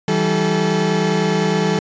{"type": "tone cluster", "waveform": "35% pulse", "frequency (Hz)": [163.4, 193.2, 432.7], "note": ["E3", "G3", "A4"], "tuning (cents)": [-15, -25, -29], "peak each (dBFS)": -18, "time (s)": [0.08, 1.79], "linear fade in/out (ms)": 2, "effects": ["resampled to 16000 Hz"]}